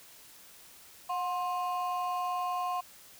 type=ring-modulated tone; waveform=triangle; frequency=890 Hz; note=A5; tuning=20 cents sharp; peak=-25 dBFS; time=1.09-2.81 s; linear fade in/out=10 ms; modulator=166 Hz; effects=white hiss -54 dBFS RMS until 3.19 s